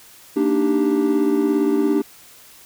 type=chord; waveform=triangle; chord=Eb major seventh; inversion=second; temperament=equal with one note detuned; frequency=230.8 / 293.7 / 311.1 / 392 Hz; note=Bb3 / D4 / Eb4 / G4; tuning=-17 / 0 / 0 / 0 cents; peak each=-22 / -16 / -22 / -18 dBFS; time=0.36-2.02 s; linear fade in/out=10 ms; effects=tanh soft clip ceiling -6 dBFS + white hiss -46 dBFS RMS until 2.65 s